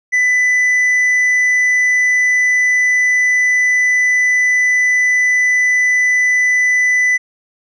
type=tone with tanh clipping; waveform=sine; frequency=1995 Hz; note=B6; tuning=17 cents sharp; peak=-11 dBFS; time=0.12-7.18 s; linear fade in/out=20 ms; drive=4 dB; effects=none